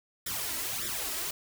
white noise with flanger, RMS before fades -34 dBFS, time 0.26-1.31 s, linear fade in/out 5 ms, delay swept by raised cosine 0.54 to 3.14 ms, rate 1.7 Hz, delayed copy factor +0.9, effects none

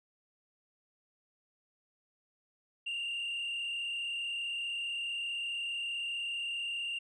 sine tone with frequency modulation, 2794 Hz, F7, in tune, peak -32 dBFS, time 2.86-6.99 s, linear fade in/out 10 ms, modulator 35.3 Hz, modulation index 1.6, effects tanh soft clip ceiling -32 dBFS

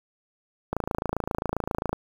click train, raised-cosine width 1 ms, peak -12 dBFS, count 34, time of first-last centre 0.73-1.93 s, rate 27.5 Hz, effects 7-bit

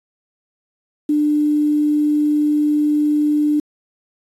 sine tone with quantisation, 298.1 Hz, D4, 26 cents sharp, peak -13 dBFS, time 1.09-3.6 s, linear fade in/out 5 ms, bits 7, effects resampled to 32000 Hz

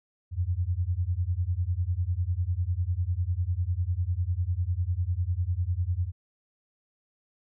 sine beating tone pair, 84 / 94 Hz, E2 / F#2, +33 / +28 cents, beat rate 10 Hz, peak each -28 / -28 dBFS, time 0.31-6.12 s, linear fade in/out 50 ms, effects none

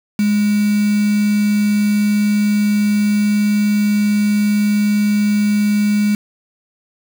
sine tone with quantisation, 207.7 Hz, G#3, in tune, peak -12 dBFS, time 0.19-6.15 s, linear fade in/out 2 ms, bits 4, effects none

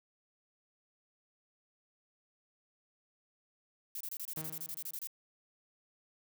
violet noise bursts, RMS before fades -41 dBFS, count 14, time 3.95-5.072 s, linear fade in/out 2 ms, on 56 ms, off 26 ms
sawtooth tone with exponential decay, 157.5 Hz, D#3, 21 cents sharp, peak -36 dBFS, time 4.37-4.97 s, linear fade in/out 0 ms, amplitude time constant 130 ms
effects none

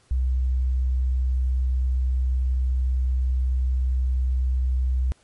sine tone, 63.7 Hz, C2, 46 cents flat, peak -19 dBFS, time 0.11-5.12 s, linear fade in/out 0 ms, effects pink hiss -60 dBFS RMS until 5.23 s + MP3 48 kbps

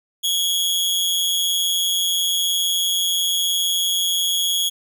sawtooth tone with amplitude modulation, 3322 Hz, G#7, in tune, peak -12 dBFS, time 0.23-4.7 s, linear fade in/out 20 ms, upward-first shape sine, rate 181 Hz, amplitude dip 65%, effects none

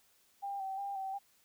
sine tone with vibrato, 784 Hz, G5, in tune, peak -36 dBFS, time 0.42-1.19 s, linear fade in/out 20 ms, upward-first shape square, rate 2.8 Hz, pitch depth 30 cents each way, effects white hiss -69 dBFS RMS until 1.44 s

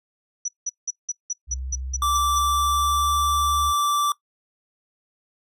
sine tone bursts, 5900 Hz, F#8, 6 cents flat, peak -23 dBFS, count 10, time 0.45-2.39 s, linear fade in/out 5 ms, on 32 ms, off 180 ms
sine tone with pitch glide, 64.8 to 71.49 Hz, C2 to D2, -16 to -46 cents, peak -28 dBFS, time 1.47-3.74 s, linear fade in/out 50 ms, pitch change +170 cents, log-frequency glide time 1.81-3.15 s
square tone, 1168 Hz, D6, 10 cents flat, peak -20 dBFS, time 2.02-4.12 s, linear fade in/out 2 ms
effects noise-tail reverb RT60 0.1 s tail -19 dB re dry + resampled to 32000 Hz

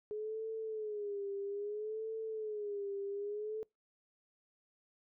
sine tone with vibrato, 420.2 Hz, G#4, 20 cents sharp, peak -37 dBFS, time 0.11-3.63 s, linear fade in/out 0 ms, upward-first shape sine, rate 0.61 Hz, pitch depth 95 cents each way, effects noise-tail reverb RT60 0.2 s tail -26 dB re dry

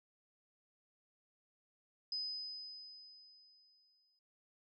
sine tone with exponential decay, 5020 Hz, D#8, 15 cents sharp, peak -36 dBFS, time 2.12-4.19 s, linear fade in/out 2 ms, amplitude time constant 450 ms, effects none

